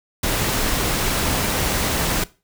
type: noise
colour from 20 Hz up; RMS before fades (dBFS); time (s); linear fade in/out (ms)
pink; -21; 0.23-2.24; 5
effects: noise-tail reverb RT60 0.3 s tail -19 dB re dry